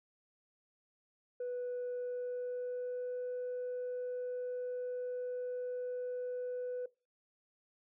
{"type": "tone with pitch glide", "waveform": "sine", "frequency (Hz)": [493.1, 497.1], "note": ["B4", "B4"], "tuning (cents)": [-3, 11], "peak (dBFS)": -34, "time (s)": [1.4, 6.86], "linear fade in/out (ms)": 5, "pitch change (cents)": 14, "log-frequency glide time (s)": [1.95, 3.21], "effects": ["noise-tail reverb RT60 0.3 s tail -22 dB re dry", "tanh soft clip ceiling -34 dBFS"]}